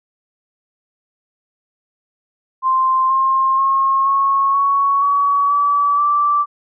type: tone with pitch steps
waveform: sine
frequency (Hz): 1046.5 / 1062.9 / 1079.7 / 1096.6 / 1113.9 / 1131.4 / 1149.2 / 1167.2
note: C6 / C6 / C#6 / C#6 / C#6 / C#6 / D6 / D6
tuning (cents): 0 / +27 / -46 / -19 / +8 / +35 / -38 / -11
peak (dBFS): -12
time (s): 2.62-6.46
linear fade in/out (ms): 50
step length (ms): 480
effects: none